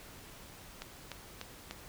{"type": "click train", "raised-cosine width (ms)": 0.2, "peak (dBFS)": -23, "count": 4, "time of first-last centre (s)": [0.82, 1.71], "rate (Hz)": 3.37, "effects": ["pink hiss -52 dBFS RMS until 1.88 s"]}